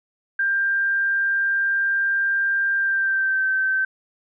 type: tone with pitch glide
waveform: sine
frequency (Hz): 1590 to 1546.5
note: G6 to G6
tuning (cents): +24 to -24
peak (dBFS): -18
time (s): 0.39-3.85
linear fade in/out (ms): 5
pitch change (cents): -48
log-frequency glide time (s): 2.76-3.46
effects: none